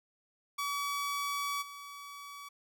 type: tone with level steps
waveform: sawtooth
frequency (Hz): 1140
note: C#6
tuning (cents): +48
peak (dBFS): -29 / -41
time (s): 0.58-2.49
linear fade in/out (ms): 10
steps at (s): 1.61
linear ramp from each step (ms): 20
effects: none